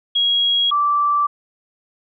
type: tone pair in turn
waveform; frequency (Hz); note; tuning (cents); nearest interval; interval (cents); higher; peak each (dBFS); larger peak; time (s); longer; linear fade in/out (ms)
sine; 3300 / 1166.7; G#7 / D6; -12 / -12; octave + tritone; 1800; first; -14; neither; 0.15-0.71 / 0.71-1.27; neither; 10
effects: none